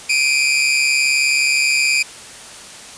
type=tone pair together; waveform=sawtooth; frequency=2349 / 2488 Hz; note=D7 / D#7; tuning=0 / -1 cents; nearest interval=minor second; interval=99 cents; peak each=-13 dBFS; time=0.09-2.03 s; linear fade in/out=10 ms; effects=white hiss -36 dBFS RMS until 2.97 s + resampled to 22050 Hz